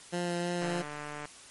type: tone with vibrato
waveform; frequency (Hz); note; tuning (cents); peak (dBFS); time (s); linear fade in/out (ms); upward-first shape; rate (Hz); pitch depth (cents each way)
15% pulse; 174.61; F3; 0; -24; 0.12-0.83; 20; sine; 3.1; 11
type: click train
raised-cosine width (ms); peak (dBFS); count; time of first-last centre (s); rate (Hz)
0.5; -25; 95; 0.62-1.255; 148
effects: white hiss -51 dBFS RMS until 1.5 s + MP3 48 kbps